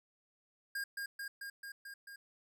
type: tone with echo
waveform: square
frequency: 1617 Hz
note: G#6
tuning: 47 cents flat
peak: -37 dBFS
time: 0.75-0.84 s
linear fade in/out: 5 ms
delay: 220 ms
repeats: 6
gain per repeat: -2 dB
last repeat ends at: 2.16 s
effects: none